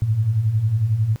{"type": "beating tone pair", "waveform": "sine", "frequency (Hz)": [101.4, 112.4], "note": ["G#2", "A2"], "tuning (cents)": [-41, 37], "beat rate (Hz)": 11, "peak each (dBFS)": [-24, -17], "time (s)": [0.02, 1.16], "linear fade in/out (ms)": 0, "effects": ["pink hiss -53 dBFS RMS until 1.2 s"]}